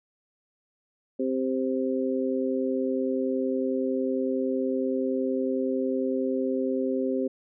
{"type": "harmonic tone", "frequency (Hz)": 130.81, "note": "C3", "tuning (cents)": 0, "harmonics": [2, 3, 4], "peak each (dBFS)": [-27, -29, -30], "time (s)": [1.19, 7.28], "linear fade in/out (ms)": 10, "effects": []}